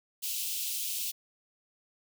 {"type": "high-pass noise", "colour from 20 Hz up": "white", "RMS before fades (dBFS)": -34, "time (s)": [0.22, 1.12], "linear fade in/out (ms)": 20, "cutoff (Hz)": 2600, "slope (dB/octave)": 48, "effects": []}